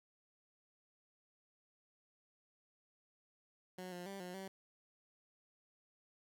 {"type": "tone with pitch steps", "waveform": "15% pulse", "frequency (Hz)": [183.3, 177.4, 196.5, 179.8, 192.1], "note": ["F#3", "F3", "G3", "F#3", "G3"], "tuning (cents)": [-16, 27, 4, -49, -35], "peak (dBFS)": -39, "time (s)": [3.78, 4.48], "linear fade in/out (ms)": 5, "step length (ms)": 140, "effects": []}